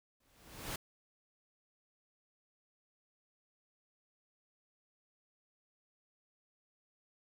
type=noise with exponential growth; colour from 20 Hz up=pink; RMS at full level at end=-37 dBFS; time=0.2-0.76 s; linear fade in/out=5 ms; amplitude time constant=120 ms; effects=none